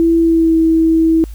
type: tone with pitch glide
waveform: sine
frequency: 332.1 to 324.3 Hz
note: E4 to E4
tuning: +13 to -28 cents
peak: -8 dBFS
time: 0-1.24 s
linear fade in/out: 0 ms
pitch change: -41 cents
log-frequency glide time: 0.18-0.57 s
effects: added 53 Hz sine -26 dBFS peak until 1.34 s + white hiss -47 dBFS RMS until 1.34 s